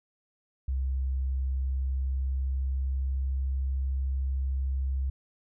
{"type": "tone with pitch glide", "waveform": "sine", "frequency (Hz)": [65.9, 66.67], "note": ["C2", "C2"], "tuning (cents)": [13, 33], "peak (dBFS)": -26, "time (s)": [0.68, 5.1], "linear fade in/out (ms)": 5, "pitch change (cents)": 20, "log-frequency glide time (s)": [1.45, 3.59], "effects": []}